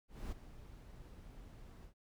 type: noise with ADSR envelope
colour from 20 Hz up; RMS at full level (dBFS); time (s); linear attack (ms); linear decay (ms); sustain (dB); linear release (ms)
brown; -41; 0.08-1.94; 240; 11; -13; 95
effects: none